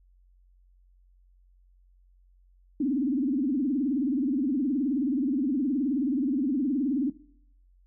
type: tone with vibrato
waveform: sine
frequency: 272.6 Hz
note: C#4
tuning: 29 cents flat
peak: -23 dBFS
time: 2.8-7.1 s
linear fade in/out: 5 ms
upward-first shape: triangle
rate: 19 Hz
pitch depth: 250 cents each way
effects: noise-tail reverb RT60 0.7 s tail -19 dB re dry + added 45 Hz sine -57 dBFS peak until 7.86 s